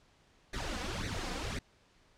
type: noise with flanger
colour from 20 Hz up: pink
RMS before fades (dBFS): -37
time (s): 0.53-1.59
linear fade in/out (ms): 5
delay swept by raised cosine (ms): 0.48 to 4.08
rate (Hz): 1.9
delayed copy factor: +0.8
effects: pink hiss -66 dBFS RMS until 2.17 s + low-pass 6000 Hz 12 dB/octave